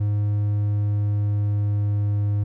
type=tone with pitch glide; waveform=triangle; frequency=103.5 to 102.73 Hz; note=G#2 to G#2; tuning=-5 to -18 cents; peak=-17 dBFS; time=0-2.44 s; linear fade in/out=10 ms; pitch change=-13 cents; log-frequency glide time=0.27-2.3 s; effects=none